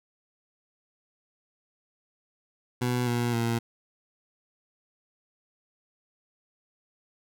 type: tone with pitch steps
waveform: 20% pulse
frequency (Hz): 123.47 / 119.96 / 116.54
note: B2 / B2 / A#2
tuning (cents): 0 / -50 / 0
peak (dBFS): -20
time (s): 2.81-3.59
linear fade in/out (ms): 10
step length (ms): 260
effects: none